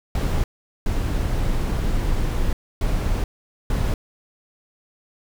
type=noise bursts at uneven times; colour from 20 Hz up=brown; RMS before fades=-21 dBFS; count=4; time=0.15-0.44 / 0.86-2.53 / 2.81-3.24 / 3.7-3.94 s; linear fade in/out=2 ms; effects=none